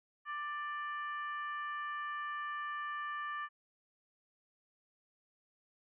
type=harmonic tone; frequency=590 Hz; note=D5; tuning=8 cents sharp; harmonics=2 / 3 / 4 / 5; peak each=-39 / -42 / -56 / -56 dBFS; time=0.25-3.49 s; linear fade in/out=50 ms; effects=none